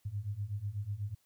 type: beating tone pair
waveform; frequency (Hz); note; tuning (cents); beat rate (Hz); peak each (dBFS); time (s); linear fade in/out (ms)
sine; 98 / 106.1; G2 / G#2; 0 / +38; 8.1; -39 / -37; 0.05-1.15; 10
effects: white hiss -73 dBFS RMS until 1.25 s